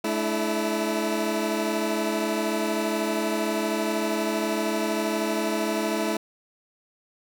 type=chord; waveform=20% pulse; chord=A suspended fourth; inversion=none; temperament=equal with one note detuned; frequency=215.5 / 293.7 / 329.6 Hz; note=A3 / D4 / E4; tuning=-36 / 0 / 0 cents; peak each=-23 / -28 / -22 dBFS; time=0.04-6.17 s; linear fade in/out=5 ms; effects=none